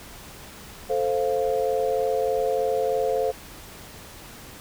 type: chord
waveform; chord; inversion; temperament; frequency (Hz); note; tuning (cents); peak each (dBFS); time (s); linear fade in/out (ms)
sine; F major; first; equal; 440 / 523.3 / 698.5; A4 / C5 / F5; 0 / 0 / 0; -25 / -24 / -28; 0.89-3.32; 20
effects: pink hiss -43 dBFS RMS until 4.6 s